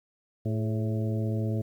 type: harmonic tone with a mistuned harmonic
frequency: 110.1 Hz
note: A2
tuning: 2 cents sharp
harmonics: 1 / 2 / 3 / 4 / 5 / 6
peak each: -27 / -33 / -37 / -39 / -41 / -43 dBFS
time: 0.45-1.62 s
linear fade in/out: 10 ms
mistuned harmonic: 4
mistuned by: -64 cents
effects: 10-bit